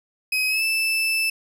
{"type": "tone with pitch glide", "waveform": "35% pulse", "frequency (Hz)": [2530, 2639], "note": ["D#7", "E7"], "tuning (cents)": [28, 1], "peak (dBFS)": -18, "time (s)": [0.32, 1.3], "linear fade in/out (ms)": 5, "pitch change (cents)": 73, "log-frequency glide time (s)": [0.48, 0.63], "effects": []}